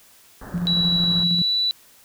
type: low-pass noise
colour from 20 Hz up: pink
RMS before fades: -37 dBFS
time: 0.41-1.24 s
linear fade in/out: 5 ms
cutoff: 1800 Hz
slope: 96 dB/octave
type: tone with tremolo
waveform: sine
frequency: 174.61 Hz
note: F3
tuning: in tune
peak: -20 dBFS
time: 0.54-1.42 s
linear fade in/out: 2 ms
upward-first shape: square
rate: 13 Hz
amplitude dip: 45%
type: tone with pitch glide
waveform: sine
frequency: 3920 to 3956 Hz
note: B7 to B7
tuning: -14 to +2 cents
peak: -18 dBFS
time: 0.67-1.71 s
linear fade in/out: 0 ms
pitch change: +16 cents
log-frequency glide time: 1.22-1.57 s
effects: white hiss -52 dBFS RMS until 2.04 s